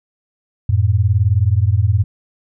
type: beating tone pair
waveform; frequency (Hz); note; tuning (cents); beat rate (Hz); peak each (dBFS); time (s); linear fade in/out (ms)
sine; 90.7 / 109.7; F#2 / A2; -34 / -5; 19; -14; 0.69-2.04; 5
effects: none